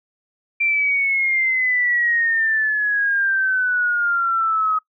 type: exponential sweep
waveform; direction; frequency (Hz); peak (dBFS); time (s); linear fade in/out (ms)
sine; down; 2364 to 1264; -16; 0.6-4.79; 10
effects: noise-tail reverb RT60 0.1 s tail -22 dB re dry